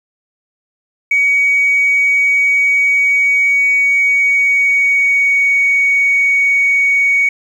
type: tone with pitch glide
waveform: sine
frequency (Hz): 2255 to 2239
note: C#7 to C#7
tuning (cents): +29 to +17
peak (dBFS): -8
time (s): 1.11-7.29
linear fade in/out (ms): 5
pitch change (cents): -12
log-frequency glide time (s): 2.91-5.51
effects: tanh soft clip ceiling -5 dBFS + 7-bit